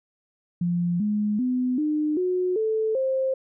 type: tone with pitch steps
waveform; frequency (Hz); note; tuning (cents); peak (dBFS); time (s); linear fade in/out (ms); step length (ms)
sine; 174.1 / 209.4 / 252 / 303.1 / 364.7 / 438.7 / 527.8; F3 / G#3 / B3 / D#4 / F#4 / A4 / C5; -5 / +15 / +35 / -45 / -25 / -5 / +15; -21; 0.61-3.34; 5; 390
effects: none